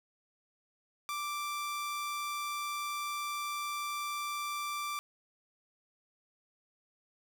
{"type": "tone", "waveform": "sawtooth", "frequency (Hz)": 1174.7, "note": "D6", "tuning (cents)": 0, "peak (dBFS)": -31, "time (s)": [1.09, 4.99], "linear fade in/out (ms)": 0, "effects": []}